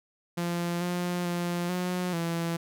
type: tone with pitch steps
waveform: sawtooth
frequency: 172.6 / 176.9 / 174.3 / 180.4 / 168 Hz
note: F3 / F3 / F3 / F#3 / E3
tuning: -20 / +23 / -3 / -44 / +33 cents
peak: -24 dBFS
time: 0.37-2.57 s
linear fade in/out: 10 ms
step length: 440 ms
effects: none